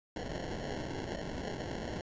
white noise with sample-and-hold, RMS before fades -39 dBFS, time 0.16-2.01 s, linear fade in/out 2 ms, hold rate 1225 Hz, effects resampled to 16000 Hz

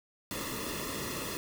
pink noise with comb filter, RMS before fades -37 dBFS, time 0.31-1.37 s, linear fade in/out 0 ms, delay 1.3 ms, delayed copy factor -0.75, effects none

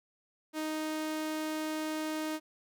sawtooth tone, 311.1 Hz, D#4, in tune, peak -29 dBFS, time 0.53-2.4 s, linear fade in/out 50 ms, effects none

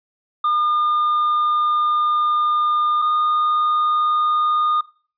triangle tone pair in turn, 1211 / 1223 Hz, D#6 / D#6, -47 / -30 cents, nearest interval unison, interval 17 cents, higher second, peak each -14 dBFS, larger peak neither, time 0.44-3.02 / 3.02-4.81 s, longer first, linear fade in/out 5 ms, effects noise-tail reverb RT60 0.4 s tail -19 dB re dry + resampled to 11025 Hz

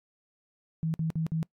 sine tone bursts, 161 Hz, E3, 41 cents flat, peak -26 dBFS, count 4, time 0.83-1.429 s, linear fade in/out 0 ms, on 110 ms, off 53 ms, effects noise-tail reverb RT60 0.1 s tail -23 dB re dry + AAC 64 kbps

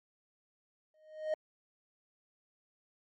triangle tone with exponential growth, 621 Hz, D#5, 3 cents flat, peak -26 dBFS, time 0.94-1.34 s, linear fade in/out 2 ms, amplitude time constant 85 ms, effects MP3 32 kbps

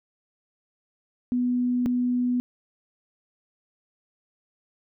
sine tone pair in turn, 246.9 / 246.9 Hz, B3 / B3, 0 / 0 cents, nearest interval unison, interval 0 cents, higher neither, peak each -21 / -21 dBFS, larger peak neither, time 1.32-1.86 / 1.86-2.4 s, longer neither, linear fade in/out 0 ms, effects none

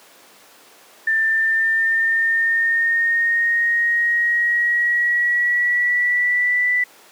sine tone with pitch glide, 1783 to 1978.4 Hz, A6 to B6, +22 to +3 cents, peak -15 dBFS, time 1.07-6.84 s, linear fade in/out 5 ms, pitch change +181 cents, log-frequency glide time 1.23-6.71 s, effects pink hiss -47 dBFS RMS until 7.11 s + high-pass 400 Hz 12 dB/octave

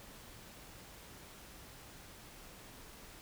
silence, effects pink hiss -54 dBFS RMS until 3.21 s

